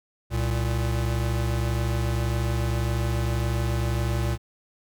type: tone pair together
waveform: square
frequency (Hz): 65.41 / 116.28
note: C2 / A#2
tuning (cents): 0 / -4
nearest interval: minor seventh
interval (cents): 996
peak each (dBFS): -27 / -26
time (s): 0.3-4.38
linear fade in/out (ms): 50
effects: none